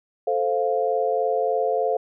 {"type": "chord", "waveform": "sine", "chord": "F major", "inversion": "first", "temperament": "equal", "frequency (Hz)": [440, 523.3, 698.5], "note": ["A4", "C5", "F5"], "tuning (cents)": [0, 0, 0], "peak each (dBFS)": [-24, -24, -24], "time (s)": [0.27, 1.97], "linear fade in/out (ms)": 5, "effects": []}